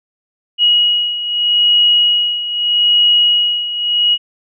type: beating tone pair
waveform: sine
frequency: 2900 / 2900.8 Hz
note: F#7 / F#7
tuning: -35 / -35 cents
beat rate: 0.8 Hz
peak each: -16 / -11 dBFS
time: 0.58-4.18 s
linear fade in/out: 50 ms
effects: none

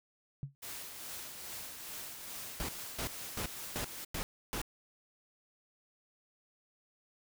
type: tone with exponential decay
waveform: sine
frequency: 138.59 Hz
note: C#3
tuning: in tune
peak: -32 dBFS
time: 0.43-0.55 s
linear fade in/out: 0 ms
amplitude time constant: 25 ms
type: noise with tremolo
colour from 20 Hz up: white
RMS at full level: -43 dBFS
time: 0.62-4.05 s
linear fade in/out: 10 ms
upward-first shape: triangle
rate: 2.4 Hz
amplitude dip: 45%
type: noise bursts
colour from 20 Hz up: pink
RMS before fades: -37 dBFS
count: 6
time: 2.6-4.616 s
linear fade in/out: 0 ms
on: 86 ms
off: 300 ms
effects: none

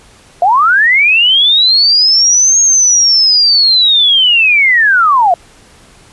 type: linear two-way sweep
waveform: sine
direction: up then down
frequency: 667 to 6550 to 667 Hz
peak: -5 dBFS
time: 0.42-5.34 s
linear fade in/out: 2 ms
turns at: 2.6 s
effects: pink hiss -42 dBFS RMS until 6.12 s + resampled to 24000 Hz

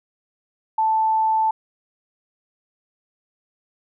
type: tone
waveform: sine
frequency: 880 Hz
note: A5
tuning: in tune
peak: -16 dBFS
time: 0.78-1.51 s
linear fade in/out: 5 ms
effects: none

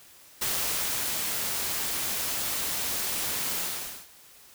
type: noise with ADSR envelope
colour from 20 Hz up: white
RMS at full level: -28 dBFS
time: 0.41-4.08 s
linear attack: 10 ms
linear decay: 770 ms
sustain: -2 dB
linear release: 490 ms
effects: white hiss -53 dBFS RMS until 4.54 s

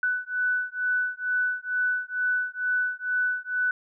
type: beating tone pair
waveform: sine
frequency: 1491 / 1493.2 Hz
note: F#6 / F#6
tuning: +13 / +15 cents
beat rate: 2.2 Hz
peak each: -27 dBFS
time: 0.03-3.71 s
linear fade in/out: 2 ms
effects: none

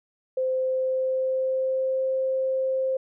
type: tone with pitch glide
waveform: sine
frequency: 518 to 525.8 Hz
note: C5 to C5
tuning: -17 to +8 cents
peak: -22 dBFS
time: 0.37-2.97 s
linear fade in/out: 5 ms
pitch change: +25 cents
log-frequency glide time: 0.5-2.08 s
effects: none

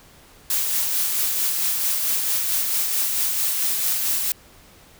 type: noise with tremolo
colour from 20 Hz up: blue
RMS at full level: -21 dBFS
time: 0.5-4.32 s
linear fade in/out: 2 ms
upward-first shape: sine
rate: 4.5 Hz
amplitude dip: 30%
effects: pink hiss -50 dBFS RMS until 4.99 s

